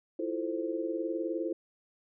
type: chord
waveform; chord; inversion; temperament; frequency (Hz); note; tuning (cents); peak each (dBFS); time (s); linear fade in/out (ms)
sine; F major seventh; third; equal; 329.6 / 349.2 / 440 / 523.3; E4 / F4 / A4 / C5; 0 / 0 / 0 / 0; -34 / -37 / -38 / -37; 0.19-1.53; 5
effects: none